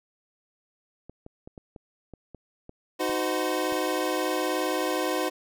clicks, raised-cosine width 2 ms, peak -29 dBFS, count 10, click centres 1.096 / 1.264 / 1.475 / 1.578 / 1.762 / 2.137 / 2.347 / 2.694 / 3.095 / 3.724 s
25% pulse chord, C diminished, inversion first, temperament equal with one note detuned, 311.1 / 370 / 513.1 Hz, Eb4 / Gb4 / C5, 0 / 0 / -34 cents, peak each -26 dBFS, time 2.99-5.3 s, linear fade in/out 20 ms
effects none

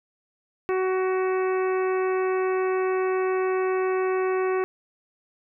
harmonic tone, 374.4 Hz, F#4, 20 cents sharp, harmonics 1 / 2 / 3 / 4 / 5 / 6 / 7, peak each -22 / -33 / -32 / -38 / -38 / -41 / -42 dBFS, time 0.69-4.64 s, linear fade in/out 0 ms, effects none

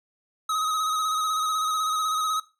square tone with vibrato, 1266 Hz, D#6, 30 cents sharp, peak -24 dBFS, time 0.49-2.4 s, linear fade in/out 5 ms, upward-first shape square, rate 16 Hz, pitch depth 24 cents each way, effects noise-tail reverb RT60 0.3 s tail -19 dB re dry + low-pass 12000 Hz 12 dB/octave

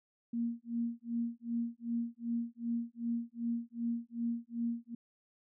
sine tone with tremolo, 234.2 Hz, A#3, 8 cents sharp, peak -30 dBFS, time 0.33-4.95 s, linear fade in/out 5 ms, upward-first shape sine, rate 2.6 Hz, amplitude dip 100%, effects none

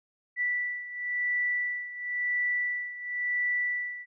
sine beating tone pair, 1966 / 1966.96 Hz, B6 / B6, -8 / -8 cents, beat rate 0.96 Hz, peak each -29 / -33 dBFS, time 0.36-4.06 s, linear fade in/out 50 ms, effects none

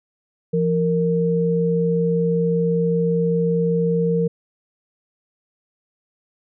sine tone pair together, 170.2 / 462.6 Hz, F3 / A#4, -44 / -13 cents, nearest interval octave + perfect fourth, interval 1731 cents, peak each -19 dBFS, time 0.53-4.28 s, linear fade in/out 10 ms, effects none

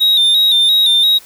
triangle tone with vibrato, 3700 Hz, A#7, 14 cents flat, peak -7 dBFS, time 0-1.19 s, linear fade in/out 20 ms, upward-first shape square, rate 2.9 Hz, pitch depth 47 cents each way, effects white hiss -41 dBFS RMS until 1.25 s

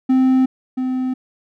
triangle tone pair in turn, 260 / 257 Hz, C4 / C4, -11 / -31 cents, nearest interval unison, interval 20 cents, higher first, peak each -9 / -16 dBFS, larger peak first, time 0.09-0.46 / 0.77-1.14 s, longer neither, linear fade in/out 10 ms, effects none

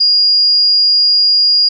sine tone, 4849 Hz, D#8, 45 cents flat, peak -7 dBFS, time 0-1.69 s, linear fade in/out 10 ms, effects none

